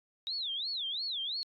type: tone with vibrato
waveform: sine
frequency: 3729 Hz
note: A#7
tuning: in tune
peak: -33 dBFS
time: 0.27-1.43 s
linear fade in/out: 0 ms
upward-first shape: sine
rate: 2.9 Hz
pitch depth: 290 cents each way
effects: AAC 64 kbps